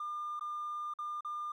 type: tone with dropouts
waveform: triangle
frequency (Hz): 1203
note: D6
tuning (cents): +41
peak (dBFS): -33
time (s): 0-1.52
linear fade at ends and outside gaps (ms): 5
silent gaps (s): 0.395-0.409 / 0.938-0.987 / 1.208-1.247
effects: tanh soft clip ceiling -33 dBFS